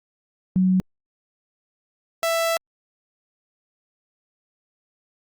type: tone pair in turn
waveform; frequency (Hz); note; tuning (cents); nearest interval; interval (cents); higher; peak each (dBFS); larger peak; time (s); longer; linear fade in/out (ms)
sine / sawtooth; 185.9 / 662.5; F#3 / E5; +8 / +9; octave + minor seventh; 2201; second; -15 / -16; first; 0.56-0.8 / 2.23-2.57; second; 0
effects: Opus 48 kbps